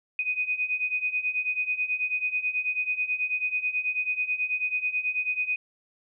sine beating tone pair, 2489 / 2498.2 Hz, D#7 / D#7, 0 / +6 cents, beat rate 9.2 Hz, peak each -30 / -27 dBFS, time 0.19-5.56 s, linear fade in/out 2 ms, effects none

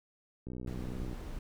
click train, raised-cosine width 3 ms, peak -29 dBFS, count 42, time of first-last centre 0.47-1.129 s, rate 62.2 Hz
brown noise, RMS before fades -41 dBFS, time 0.67-1.39 s, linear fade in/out 5 ms
effects none

